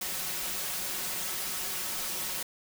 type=noise with comb filter; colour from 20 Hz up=white; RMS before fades=-34 dBFS; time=0.01-2.43 s; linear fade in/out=5 ms; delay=5.4 ms; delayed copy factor=+0.65; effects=none